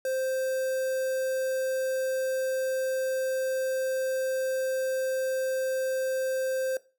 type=tone with notch filter; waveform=square; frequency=523.3 Hz; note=C5; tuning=in tune; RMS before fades=-29 dBFS; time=0.05-6.77 s; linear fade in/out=2 ms; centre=3100 Hz; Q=0.77; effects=noise-tail reverb RT60 0.3 s tail -18 dB re dry